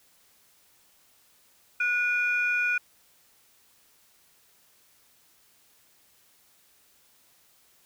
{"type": "tone pair together", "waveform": "sine", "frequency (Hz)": [1460, 2434], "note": ["F#6", "D#7"], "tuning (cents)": [-24, -39], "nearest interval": "major sixth", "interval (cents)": 885, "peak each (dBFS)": -25, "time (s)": [1.8, 2.78], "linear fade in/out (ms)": 5, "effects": ["tanh soft clip ceiling -16 dBFS", "white hiss -62 dBFS RMS until 7.85 s"]}